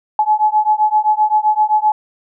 sine beating tone pair, 850 / 857.7 Hz, G#5 / A5, +40 / -44 cents, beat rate 7.7 Hz, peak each -14 dBFS, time 0.19-1.92 s, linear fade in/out 2 ms, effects none

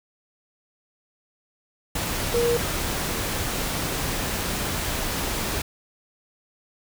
sine tone in noise, 474.2 Hz, A#4, 30 cents sharp, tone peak -19 dBFS, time 2.34-2.57 s, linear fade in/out 5 ms, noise pink, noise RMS -27 dBFS, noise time 1.95-5.62 s, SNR +5 dB, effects none

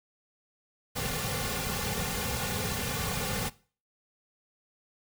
pink noise with comb filter, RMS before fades -32 dBFS, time 0.95-3.5 s, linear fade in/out 20 ms, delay 3.1 ms, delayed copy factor -0.95, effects noise-tail reverb RT60 0.4 s tail -20 dB re dry

